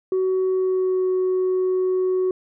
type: tone with pitch glide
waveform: sine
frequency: 374.9 to 370.8 Hz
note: F#4 to F#4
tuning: +23 to +4 cents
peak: -16 dBFS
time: 0.12-2.31 s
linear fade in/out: 2 ms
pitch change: -19 cents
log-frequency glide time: 0.48-1.09 s
effects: tanh soft clip ceiling -16 dBFS